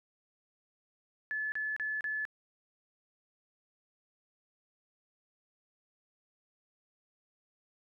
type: tone bursts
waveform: sine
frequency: 1726 Hz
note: A6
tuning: 34 cents flat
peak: -32 dBFS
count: 4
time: 1.31-2.252 s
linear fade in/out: 0 ms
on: 210 ms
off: 34 ms
effects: none